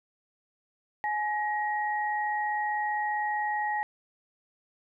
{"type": "tone pair together", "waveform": "sine", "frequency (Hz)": [843, 1892.5], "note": ["G#5", "A#6"], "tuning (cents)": [26, 26], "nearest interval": "octave + major second", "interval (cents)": 1400, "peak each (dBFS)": [-28, -32], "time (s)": [1.04, 3.83], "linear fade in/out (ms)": 0, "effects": []}